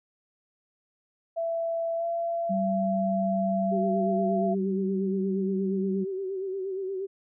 sine tone with pitch glide, 666 to 676.9 Hz, E5 to E5, +18 to +46 cents, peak -26 dBFS, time 1.36-4.55 s, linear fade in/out 20 ms, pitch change +28 cents, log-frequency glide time 1.96-2.05 s
sine tone, 192.9 Hz, G3, 28 cents flat, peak -26 dBFS, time 2.49-6.05 s, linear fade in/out 20 ms
sine tone with vibrato, 383 Hz, G4, 40 cents flat, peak -29 dBFS, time 3.71-7.07 s, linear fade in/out 20 ms, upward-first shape sine, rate 8.5 Hz, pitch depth 56 cents each way
effects none

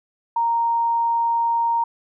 sine tone, 930 Hz, A#5, 4 cents flat, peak -17 dBFS, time 0.36-1.84 s, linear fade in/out 5 ms, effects none

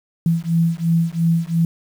sine beating tone pair, 165.1 / 168 Hz, E3 / E3, +3 / +33 cents, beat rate 2.9 Hz, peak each -18 dBFS, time 0.26-1.65 s, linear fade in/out 2 ms, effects 7-bit

